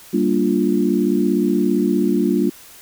sine chord, G minor seventh, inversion none, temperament equal, 196 / 233.1 / 293.7 / 349.2 Hz, G3 / Bb3 / D4 / F4, 0 / 0 / 0 / 0 cents, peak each -20 dBFS, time 0.13-2.5 s, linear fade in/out 10 ms, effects white hiss -43 dBFS RMS until 2.81 s

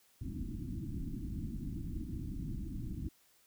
pink low-pass noise, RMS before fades -40 dBFS, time 0.21-3.09 s, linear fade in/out 5 ms, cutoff 330 Hz, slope 96 dB/octave, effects white hiss -68 dBFS RMS until 3.46 s

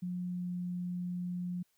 sine tone with pitch glide, 179.1 to 178.07 Hz, F3 to F3, +44 to +34 cents, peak -34 dBFS, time 0.02-1.63 s, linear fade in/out 10 ms, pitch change -10 cents, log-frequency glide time 0.26-0.5 s, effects white hiss -75 dBFS RMS until 1.77 s

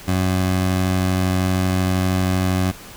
20% pulse tone, 92.8 Hz, F#2, 6 cents sharp, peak -12 dBFS, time 0.07-2.72 s, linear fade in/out 20 ms, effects pink hiss -39 dBFS RMS until 2.96 s

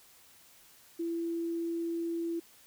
sine tone, 335.5 Hz, E4, 31 cents sharp, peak -31 dBFS, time 0.99-2.4 s, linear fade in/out 10 ms, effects white hiss -59 dBFS RMS until 2.66 s

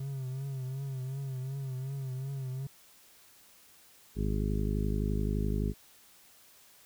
triangle tone with vibrato, 133.3 Hz, C3, 33 cents sharp, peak -32 dBFS, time 0-2.67 s, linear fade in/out 5 ms, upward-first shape triangle, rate 2.7 Hz, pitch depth 81 cents each way
harmonic tone, 51.7 Hz, G#1, 7 cents flat, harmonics 1 / 2 / 3 / 4 / 5 / 6 / 7 / 8, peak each -31 / -35 / -36 / -36 / -41 / -44 / -43 / -41 dBFS, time 4.15-5.74 s, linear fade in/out 50 ms
effects white hiss -59 dBFS RMS until 6.85 s

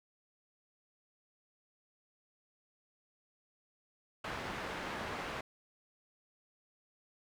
white low-pass noise, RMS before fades -41 dBFS, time 4.24-5.41 s, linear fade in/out 5 ms, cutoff 1700 Hz, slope 12 dB/octave, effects none

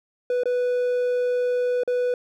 triangle tone with dropouts, 493.9 Hz, B4, in tune, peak -18 dBFS, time 0.3-2.14 s, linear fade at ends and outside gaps 2 ms, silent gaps 0.435-0.456 / 1.835-1.876 s, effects none

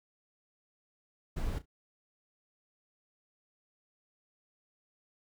brown noise with echo, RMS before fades -34 dBFS, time 1.36-1.59 s, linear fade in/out 10 ms, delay 34 ms, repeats 2, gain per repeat -15 dB, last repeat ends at 1.658 s, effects none

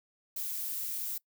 violet noise, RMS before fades -36 dBFS, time 0.36-1.18 s, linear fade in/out 5 ms, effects noise-tail reverb RT60 0.1 s tail -23 dB re dry

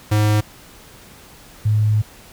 square / sine tone pair in turn, 105.8 / 106.84 Hz, G#2 / G#2, +33 / +50 cents, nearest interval unison, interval 17 cents, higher second, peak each -14 / -13 dBFS, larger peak second, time 0.11-0.41 / 1.65-2.02 s, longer second, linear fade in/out 10 ms, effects pink hiss -44 dBFS RMS until 2.32 s

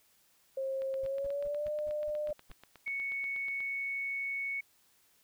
sine tone with pitch glide, 535 to 600.5 Hz, C5 to D5, +38 to +38 cents, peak -32 dBFS, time 0.57-2.33 s, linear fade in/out 5 ms, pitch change +200 cents, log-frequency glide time 1.02-1.69 s
click train, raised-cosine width 0.3 ms, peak -35 dBFS, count 24, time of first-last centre 0.82-3.605 s, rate 8.26 Hz
brown noise bursts, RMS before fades -48 dBFS, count 8, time 1.03-2.522 s, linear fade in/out 5 ms, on 29 ms, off 180 ms
sine tone, 2217 Hz, C#7, in tune, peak -33 dBFS, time 2.86-4.61 s, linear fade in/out 10 ms
effects white hiss -68 dBFS RMS until 5.23 s

